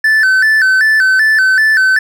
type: tone with vibrato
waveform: triangle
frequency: 1636 Hz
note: G#6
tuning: 26 cents flat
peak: -5 dBFS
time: 0.04-1.99 s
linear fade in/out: 5 ms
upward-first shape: square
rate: 2.6 Hz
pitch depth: 120 cents each way
effects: none